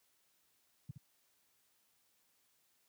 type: tone with echo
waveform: sine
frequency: 135.9 Hz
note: C#3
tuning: 34 cents flat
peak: -39 dBFS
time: 0.89-0.91 s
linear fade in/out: 5 ms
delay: 67 ms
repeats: 1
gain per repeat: -7 dB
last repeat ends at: 0.977 s
effects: white hiss -75 dBFS RMS until 2.88 s + high-pass 60 Hz 12 dB/octave